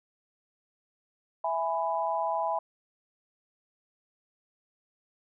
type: chord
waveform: sine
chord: E major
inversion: none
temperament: equal with one note detuned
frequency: 659.3 / 830.6 / 994.1 Hz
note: E5 / G#5 / B5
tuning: 0 / 0 / +11 cents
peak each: -31 dBFS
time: 1.44-2.59 s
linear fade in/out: 5 ms
effects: none